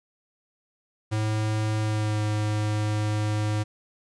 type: tone with pitch glide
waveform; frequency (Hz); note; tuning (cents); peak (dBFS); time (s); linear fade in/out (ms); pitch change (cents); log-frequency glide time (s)
square; 108.1 to 106.12; A2 to G#2; -30 to +38; -24; 1.11-3.64; 20; -32; 1.8-2.22
effects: resampled to 22050 Hz + 10-bit